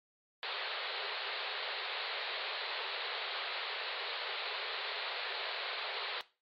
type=band-pass noise; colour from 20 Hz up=white; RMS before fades=-39 dBFS; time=0.43-6.21 s; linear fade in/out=0 ms; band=390 to 4400 Hz; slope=96 dB/octave; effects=noise-tail reverb RT60 0.3 s tail -17 dB re dry + MP3 64 kbps